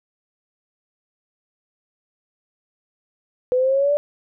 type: exponential sweep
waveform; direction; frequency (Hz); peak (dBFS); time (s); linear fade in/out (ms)
sine; up; 497 to 591; -15; 3.52-3.97; 0
effects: none